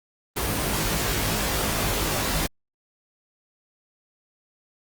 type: noise with comb filter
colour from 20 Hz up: pink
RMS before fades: -25 dBFS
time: 0.36-2.47 s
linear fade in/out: 10 ms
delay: 19 ms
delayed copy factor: +1
effects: Opus 24 kbps